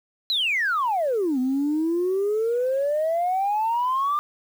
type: exponential two-way sweep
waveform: sine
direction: down then up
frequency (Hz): 4139 to 250 to 1206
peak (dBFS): -19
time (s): 0.3-4.19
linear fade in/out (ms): 0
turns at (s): 1.39
effects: tanh soft clip ceiling -17 dBFS + 8-bit